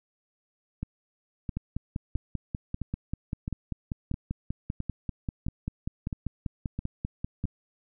two click trains, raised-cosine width 5 ms, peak -19 / -18 dBFS, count 11 / 31, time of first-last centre 0.83-7.453 / 1.57-7.441 s, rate 1.51 / 5.11 Hz, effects none

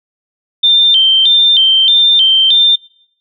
sine tone with vibrato, 3353 Hz, G#7, 16 cents sharp, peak -5 dBFS, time 0.63-2.76 s, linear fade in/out 10 ms, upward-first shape square, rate 1.6 Hz, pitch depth 120 cents each way, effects noise-tail reverb RT60 0.7 s tail -21 dB re dry

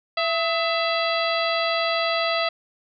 harmonic tone with a mistuned harmonic, 668 Hz, E5, 23 cents sharp, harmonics 1 / 2 / 3 / 4 / 5 / 6 / 7, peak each -24 / -27 / -29 / -30 / -31 / -32 / -32 dBFS, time 0.17-2.49 s, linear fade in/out 5 ms, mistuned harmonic 2, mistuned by -74 cents, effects none

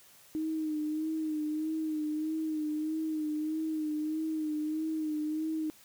sine tone with vibrato, 310.2 Hz, D#4, 5 cents flat, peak -30 dBFS, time 0.35-5.7 s, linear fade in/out 0 ms, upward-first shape sine, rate 1.6 Hz, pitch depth 40 cents each way, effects white hiss -58 dBFS RMS until 5.84 s

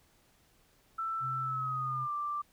sine tone with pitch glide, 1329 to 1177.2 Hz, E6 to D6, +14 to +4 cents, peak -32 dBFS, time 0.98-2.42 s, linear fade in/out 10 ms, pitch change -210 cents, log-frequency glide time 1.41-2.13 s
sine tone, 130 Hz, C3, 11 cents flat, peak -39 dBFS, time 1.2-2.08 s, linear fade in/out 50 ms
effects pink hiss -67 dBFS RMS until 2.52 s

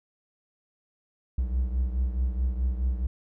triangle beating tone pair, 61.74 / 66.44 Hz, B1 / C2, 0 / +27 cents, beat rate 4.7 Hz, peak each -23 / -29 dBFS, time 1.38-3.07 s, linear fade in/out 5 ms, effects none

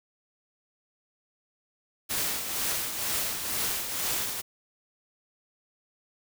white noise with tremolo, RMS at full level -28 dBFS, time 2.09-4.42 s, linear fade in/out 20 ms, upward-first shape triangle, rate 2.1 Hz, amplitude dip 55%, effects none

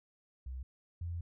sine tone pair in turn, 64.3 / 85.5 Hz, C2 / F2, -30 / -36 cents, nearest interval perfect fourth, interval 494 cents, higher second, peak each -39 / -36 dBFS, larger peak second, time 0.46-0.63 / 1.01-1.21 s, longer second, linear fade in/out 5 ms, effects none

